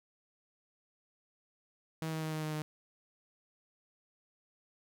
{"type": "tone with pitch steps", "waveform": "sawtooth", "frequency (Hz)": [160, 158.62, 157.25, 155.89, 154.55, 153.22], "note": ["D#3", "D#3", "D#3", "D#3", "D#3", "D#3"], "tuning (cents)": [49, 34, 19, 4, -11, -26], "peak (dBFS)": -31, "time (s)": [2.02, 2.62], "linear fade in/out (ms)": 0, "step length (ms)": 100, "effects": ["12-bit"]}